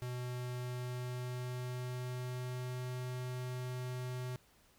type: tone with pitch glide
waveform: square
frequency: 124.3 to 125.96 Hz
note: B2 to B2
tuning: +12 to +35 cents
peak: -39 dBFS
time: 0.02-4.36 s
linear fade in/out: 0 ms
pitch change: +23 cents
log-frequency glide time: 0.54-2.92 s
effects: pink hiss -67 dBFS RMS until 4.78 s